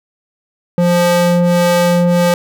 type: ring-modulated tone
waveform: square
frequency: 174.61 Hz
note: F3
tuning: in tune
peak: -7 dBFS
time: 0.78-2.34 s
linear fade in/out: 0 ms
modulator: 350 Hz
effects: none